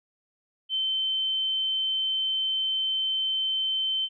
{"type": "tone", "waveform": "sine", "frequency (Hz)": 3087, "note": "G7", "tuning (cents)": -27, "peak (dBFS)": -24, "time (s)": [0.69, 4.09], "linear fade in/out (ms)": 50, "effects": []}